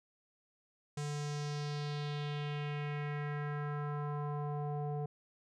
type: tone with low-pass filter sweep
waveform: square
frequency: 146.83 Hz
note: D3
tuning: in tune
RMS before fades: -38 dBFS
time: 0.97-5.06 s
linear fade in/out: 5 ms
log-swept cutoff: 7700 to 640 Hz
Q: 2.4
effects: none